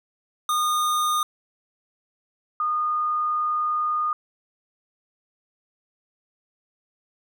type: tone pair in turn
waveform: square / sine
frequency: 1225 / 1225 Hz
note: D#6 / D#6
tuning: -27 / -27 cents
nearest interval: unison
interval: 0 cents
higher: neither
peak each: -21 dBFS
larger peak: neither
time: 0.49-1.23 / 2.6-4.13 s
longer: second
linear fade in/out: 2 ms
effects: none